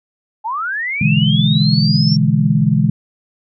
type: linear sweep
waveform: sine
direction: up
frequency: 830.6 to 5520 Hz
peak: -18 dBFS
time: 0.44-2.17 s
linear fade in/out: 20 ms
type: chord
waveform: sine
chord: E dominant seventh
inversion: second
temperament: equal with one note detuned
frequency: 123.47 / 146.83 / 164.81 / 208.9 Hz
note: B2 / D3 / E3 / G#3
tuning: 0 / 0 / 0 / +10 cents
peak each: -18 / -15 / -16 / -16 dBFS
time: 1.01-2.9 s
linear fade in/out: 5 ms
effects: none